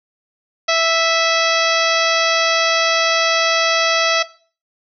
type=harmonic tone with a mistuned harmonic; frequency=659.3 Hz; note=E5; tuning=in tune; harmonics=1 / 2 / 3 / 4 / 5 / 6 / 7 / 8 / 9; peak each=-17 / -20 / -22 / -23 / -24 / -25 / -25 / -26 / -27 dBFS; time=0.68-4.23 s; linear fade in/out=10 ms; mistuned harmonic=4; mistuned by=-29 cents; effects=noise-tail reverb RT60 0.4 s tail -17 dB re dry